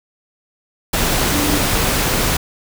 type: tone in noise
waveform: sine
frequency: 293.4 Hz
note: D4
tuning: 2 cents flat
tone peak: -19 dBFS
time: 1.31-1.58 s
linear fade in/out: 5 ms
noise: pink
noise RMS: -17 dBFS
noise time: 0.93-2.37 s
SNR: -5 dB
effects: none